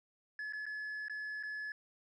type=tone with dropouts; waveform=sine; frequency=1710 Hz; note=A6; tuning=50 cents flat; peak=-36 dBFS; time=0.39-1.72 s; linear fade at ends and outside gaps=2 ms; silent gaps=0.525-0.533 / 0.656-0.664 / 1.083-1.097 / 1.428-1.434 s; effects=tanh soft clip ceiling -38 dBFS